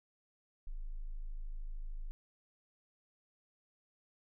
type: tone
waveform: sine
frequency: 26.6 Hz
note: G#0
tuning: 42 cents sharp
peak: -38 dBFS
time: 0.67-2.11 s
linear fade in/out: 0 ms
effects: none